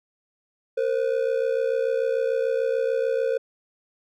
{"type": "ring-modulated tone", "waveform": "triangle", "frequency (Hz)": 493.9, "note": "B4", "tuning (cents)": 0, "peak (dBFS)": -16, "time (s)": [0.77, 3.38], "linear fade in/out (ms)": 10, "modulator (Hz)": 33.4, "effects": []}